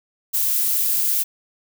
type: noise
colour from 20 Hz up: violet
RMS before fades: -20 dBFS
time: 0.33-1.24 s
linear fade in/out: 20 ms
effects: none